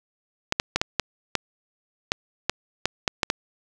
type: clicks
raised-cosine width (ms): 0.2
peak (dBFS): -3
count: 12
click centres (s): 0.524 / 0.599 / 0.76 / 0.815 / 0.997 / 1.353 / 2.119 / 2.496 / 2.856 / 3.078 / 3.232 / 3.301
effects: none